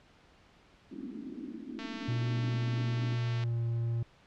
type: band-pass noise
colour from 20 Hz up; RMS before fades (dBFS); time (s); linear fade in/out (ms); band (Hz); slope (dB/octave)
pink; -42; 0.91-3.16; 5; 220 to 320; 48
type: click train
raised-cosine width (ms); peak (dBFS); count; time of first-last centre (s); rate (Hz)
0.2; -26; 370; 1.79-3.437; 224
type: tone with pitch glide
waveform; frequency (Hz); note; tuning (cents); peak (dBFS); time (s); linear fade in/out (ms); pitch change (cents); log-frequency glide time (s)
triangle; 120 to 116.58; B2 to A#2; -49 to +1; -27; 2.08-4.03; 5; -50; 3.13-3.63
effects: pink hiss -61 dBFS RMS until 4.26 s + low-pass 4000 Hz 12 dB/octave